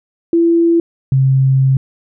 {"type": "tone pair in turn", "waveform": "sine", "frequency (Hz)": [336.3, 133.46], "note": ["E4", "C3"], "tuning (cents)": [35, 35], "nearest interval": "octave + major third", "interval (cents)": 1600, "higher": "first", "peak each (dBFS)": -8, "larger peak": "neither", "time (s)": [[0.33, 0.8], [1.12, 1.77]], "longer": "second", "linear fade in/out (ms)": 2, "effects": []}